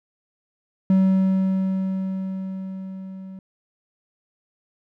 triangle tone with level ramp, 190 Hz, F#3, 46 cents sharp, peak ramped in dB -11 to -33 dBFS, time 0.9-3.39 s, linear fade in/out 2 ms, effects none

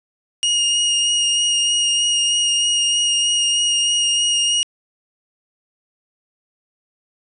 sawtooth tone with vibrato, 2861 Hz, F7, 41 cents sharp, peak -12 dBFS, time 0.43-4.63 s, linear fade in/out 0 ms, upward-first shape sine, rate 3.2 Hz, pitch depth 12 cents each way, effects resampled to 22050 Hz + 9-bit

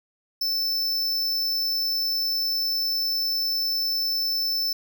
square tone, 5290 Hz, E8, 5 cents sharp, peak -23 dBFS, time 0.41-4.73 s, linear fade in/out 5 ms, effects none

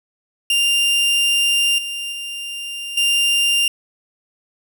40% pulse tone with level steps, 2794 Hz, F7, in tune, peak -13 / -23 / -25 / -13 dBFS, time 0.5-3.68 s, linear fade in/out 2 ms, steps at 1.78 / 2.12 / 2.97 s, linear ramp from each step 5 ms, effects none

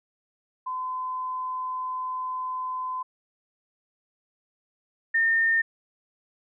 sine tone pair in turn, 1021 / 1819.2 Hz, C6 / A#6, -43 / -43 cents, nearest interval minor seventh, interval 1000 cents, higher second, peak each -28 / -19 dBFS, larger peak second, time 0.66-3.03 / 5.14-5.62 s, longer first, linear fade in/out 10 ms, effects none

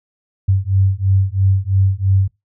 sine beating tone pair, 95 / 98 Hz, F#2 / G2, +46 / 0 cents, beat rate 3 Hz, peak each -15 dBFS, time 0.48-2.28 s, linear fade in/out 10 ms, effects noise-tail reverb RT60 0.2 s tail -23 dB re dry

